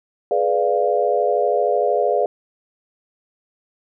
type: chord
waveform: sine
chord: G# diminished seventh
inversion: none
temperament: equal with one note detuned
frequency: 421.1 / 493.9 / 587.3 / 698.5 Hz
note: G#4 / B4 / D5 / F5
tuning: +24 / 0 / 0 / 0 cents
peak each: -21 dBFS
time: 0.31-2.26 s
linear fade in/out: 2 ms
effects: none